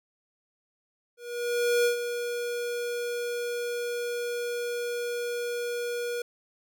square tone with ADSR envelope, 480 Hz, B4, 49 cents flat, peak -21 dBFS, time 1.17-6.22 s, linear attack 680 ms, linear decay 110 ms, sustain -9 dB, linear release 4 ms, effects none

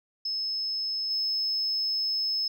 sine tone with level steps, 5200 Hz, E8, 24 cents flat, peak -27 / -24 dBFS, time 0.25-2.48 s, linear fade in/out 5 ms, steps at 1.1 s, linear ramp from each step 10 ms, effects tanh soft clip ceiling -22 dBFS

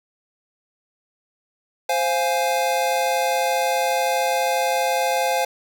square chord, F minor, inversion second, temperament equal, 523.3 / 698.5 / 830.6 Hz, C5 / F5 / Ab5, 0 / 0 / 0 cents, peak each -24 dBFS, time 1.89-5.45 s, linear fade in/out 5 ms, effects 8-bit

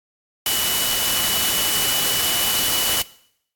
sine tone in noise, 2964 Hz, F#7, 2 cents sharp, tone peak -24 dBFS, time 0.46-3.02 s, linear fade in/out 2 ms, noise white, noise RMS -21 dBFS, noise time 0.46-3.02 s, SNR -6 dB, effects noise-tail reverb RT60 0.7 s tail -20 dB re dry + AAC 64 kbps

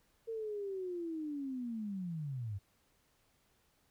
sine linear sweep, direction down, 458.8 to 93.6 Hz, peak -37 dBFS, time 0.27-2.59 s, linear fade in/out 20 ms, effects pink hiss -73 dBFS RMS until 3.9 s

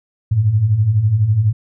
sine beating tone pair, 98 / 110 Hz, G2 / A2, 0 / 0 cents, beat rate 12 Hz, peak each -19 / -12 dBFS, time 0.31-1.53 s, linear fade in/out 10 ms, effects none

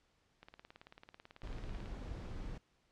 click train, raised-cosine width 0.3 ms, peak -37 dBFS, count 27, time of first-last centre 0.43-1.859 s, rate 18.2 Hz
brown noise, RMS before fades -44 dBFS, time 1.43-2.58 s, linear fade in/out 5 ms
effects pink hiss -75 dBFS RMS until 2.91 s + low-pass 6000 Hz 12 dB/octave

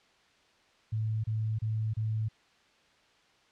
sine tone bursts, 109.6 Hz, A2, 6 cents flat, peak -28 dBFS, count 4, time 0.92-2.287 s, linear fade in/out 10 ms, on 320 ms, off 29 ms, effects white hiss -64 dBFS RMS until 3.51 s + low-pass 4000 Hz 12 dB/octave

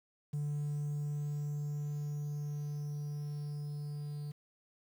triangle tone with level ramp, 146.83 Hz, D3, in tune, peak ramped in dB -30 to -36 dBFS, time 0.33-4.32 s, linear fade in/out 10 ms, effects tanh soft clip ceiling -28 dBFS + 10-bit

